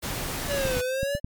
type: noise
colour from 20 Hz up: pink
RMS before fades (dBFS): -31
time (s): 0.02-0.82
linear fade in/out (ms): 20
type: exponential two-way sweep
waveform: square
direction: down then up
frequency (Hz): 587.3 to 493.9 to 587.3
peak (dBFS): -26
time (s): 0.47-1.2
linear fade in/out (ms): 50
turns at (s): 0.79
type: clicks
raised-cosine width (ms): 5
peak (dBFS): -18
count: 5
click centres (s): 0.653 / 0.77 / 1.031 / 1.151 / 1.245
effects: MP3 96 kbps